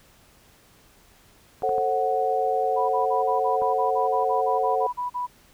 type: clicks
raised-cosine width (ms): 1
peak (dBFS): -23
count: 4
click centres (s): 1.622 / 1.692 / 1.782 / 3.62
type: chord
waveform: sine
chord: F# diminished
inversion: first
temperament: just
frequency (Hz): 444 / 532.8 / 740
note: A4 / C5 / F#5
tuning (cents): +16 / +31 / 0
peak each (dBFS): -26 / -27 / -23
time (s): 1.63-4.87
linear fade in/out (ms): 5
type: tone bursts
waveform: sine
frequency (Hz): 985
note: B5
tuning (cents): -5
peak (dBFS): -25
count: 15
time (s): 2.76-5.27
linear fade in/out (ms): 20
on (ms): 130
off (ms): 40
effects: pink hiss -56 dBFS RMS until 5.53 s